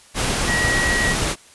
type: tone in noise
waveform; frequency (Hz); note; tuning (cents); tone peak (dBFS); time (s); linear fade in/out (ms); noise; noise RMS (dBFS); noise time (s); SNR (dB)
sine; 1912; A#6; +43; -19; 0.46-1.16; 50; pink; -21; 0.14-1.36; -1
effects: white hiss -48 dBFS RMS until 1.54 s + resampled to 24000 Hz